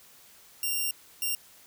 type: tone bursts at uneven times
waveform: 5% pulse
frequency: 2777 Hz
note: F7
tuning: 10 cents flat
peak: -18 dBFS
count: 2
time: 0.63-0.91 / 1.22-1.35 s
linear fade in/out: 2 ms
effects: white hiss -55 dBFS RMS until 1.66 s